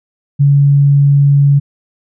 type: tone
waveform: sine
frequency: 141.5 Hz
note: C#3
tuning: 36 cents sharp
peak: -5 dBFS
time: 0.39-1.6 s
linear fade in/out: 20 ms
effects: none